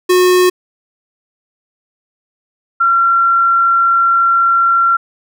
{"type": "tone pair in turn", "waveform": ["square", "sine"], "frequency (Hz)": [363.5, 1367.3], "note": ["F#4", "F6"], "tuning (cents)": [-31, -37], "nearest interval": "octave + major seventh", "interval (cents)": 2294, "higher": "second", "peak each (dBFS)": -8, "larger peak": "neither", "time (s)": [[0.09, 0.5], [2.8, 4.97]], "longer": "second", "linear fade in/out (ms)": 10, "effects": []}